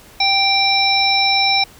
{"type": "harmonic tone with a mistuned harmonic", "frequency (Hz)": 784, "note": "G5", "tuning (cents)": 0, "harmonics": [1, 3, 5, 7], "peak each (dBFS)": [-18, -18, -18, -18], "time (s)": [0.2, 1.64], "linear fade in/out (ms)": 5, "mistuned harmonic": 7, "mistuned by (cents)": -38, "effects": ["pink hiss -44 dBFS RMS until 1.79 s"]}